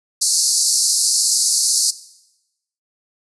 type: band-pass noise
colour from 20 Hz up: pink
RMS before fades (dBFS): -17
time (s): 0.21-1.91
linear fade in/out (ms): 10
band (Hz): 4300 to 11000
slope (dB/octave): 96
effects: noise-tail reverb RT60 0.9 s tail -17 dB re dry